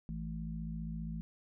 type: harmonic tone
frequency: 55 Hz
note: A1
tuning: in tune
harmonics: 1 / 3 / 4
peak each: -42 / -40 / -44 dBFS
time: 0.09-1.21 s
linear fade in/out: 0 ms
effects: none